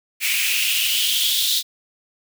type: noise with high-pass filter sweep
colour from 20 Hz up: white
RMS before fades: -20 dBFS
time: 0.2-1.63 s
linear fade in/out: 50 ms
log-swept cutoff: 2300 to 3800 Hz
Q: 5.9
effects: none